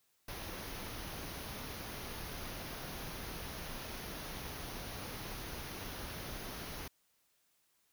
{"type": "band-stop noise", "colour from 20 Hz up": "pink", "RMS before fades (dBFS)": -44, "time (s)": [0.28, 6.88], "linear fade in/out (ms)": 5, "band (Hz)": [6500, 9300], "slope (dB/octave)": 96, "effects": ["white hiss -75 dBFS RMS until 7.92 s"]}